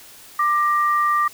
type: tone pair together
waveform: sine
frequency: 1185 / 1884.2 Hz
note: D6 / A#6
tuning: +15 / +18 cents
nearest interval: minor sixth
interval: 803 cents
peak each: -16 / -25 dBFS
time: 0.39-1.28 s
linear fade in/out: 5 ms
effects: white hiss -44 dBFS RMS until 1.33 s